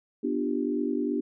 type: chord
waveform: sine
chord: G dominant seventh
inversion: first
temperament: equal with one note detuned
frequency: 246.9 / 296.6 / 349.2 / 392 Hz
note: B3 / D4 / F4 / G4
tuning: 0 / +17 / 0 / 0 cents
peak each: -30 / -29 / -34 / -32 dBFS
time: 0.23-1.21 s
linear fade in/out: 10 ms
effects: none